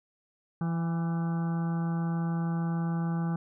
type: harmonic tone with a mistuned harmonic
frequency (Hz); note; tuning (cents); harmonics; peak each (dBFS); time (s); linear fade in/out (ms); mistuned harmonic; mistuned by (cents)
167.6; E3; +29; 1 / 2 / 3 / 4 / 5 / 6 / 7 / 8 / 9; -27 / -41 / -49 / -50 / -42 / -53 / -46 / -51 / -49; 0.61-3.36; 2; 5; -35
effects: none